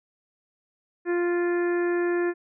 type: harmonic tone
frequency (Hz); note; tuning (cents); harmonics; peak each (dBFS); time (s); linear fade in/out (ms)
349.2; F4; 0; 1 / 2 / 3 / 4 / 5 / 6 / 7; -22 / -37 / -39 / -39 / -34 / -46 / -46; 1.05-2.34; 50
effects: none